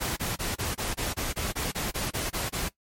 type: noise bursts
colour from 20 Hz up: pink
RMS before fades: -30 dBFS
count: 14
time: 0-2.692 s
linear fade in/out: 20 ms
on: 170 ms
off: 24 ms
effects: noise-tail reverb RT60 0.1 s tail -19 dB re dry + MP3 64 kbps